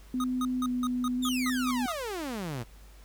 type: tone with vibrato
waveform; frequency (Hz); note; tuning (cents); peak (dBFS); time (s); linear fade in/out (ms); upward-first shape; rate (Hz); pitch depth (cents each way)
sine; 251; B3; +28; -27; 0.14-1.86; 2; square; 0.96; 16
type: tone bursts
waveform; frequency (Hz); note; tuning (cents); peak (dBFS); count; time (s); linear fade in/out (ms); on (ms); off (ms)
square; 1244.5; D#6; 0; -32; 9; 0.2-1.92; 2; 40; 170
type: exponential sweep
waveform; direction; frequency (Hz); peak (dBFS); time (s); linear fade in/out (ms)
sawtooth; down; 3738 to 110; -29; 1.22-2.64; 20
effects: added 50 Hz sine -49 dBFS peak until 3.04 s + pink hiss -58 dBFS RMS until 3.04 s